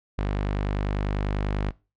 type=tone; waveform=sawtooth; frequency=50.1 Hz; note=G1; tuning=38 cents sharp; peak=-20 dBFS; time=0.18-1.71 s; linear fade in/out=10 ms; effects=noise-tail reverb RT60 0.3 s tail -22 dB re dry + low-pass 3000 Hz 12 dB/octave